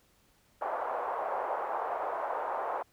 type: band-pass noise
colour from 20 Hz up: white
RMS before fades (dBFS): -34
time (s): 0.61-2.83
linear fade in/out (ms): 10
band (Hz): 540 to 1000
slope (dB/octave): 24
effects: pink hiss -67 dBFS RMS until 2.92 s